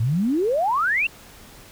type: exponential sweep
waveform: sine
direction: up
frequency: 104.7 to 2800 Hz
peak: -18 dBFS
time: 0-1.07 s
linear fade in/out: 5 ms
effects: pink hiss -46 dBFS RMS until 1.71 s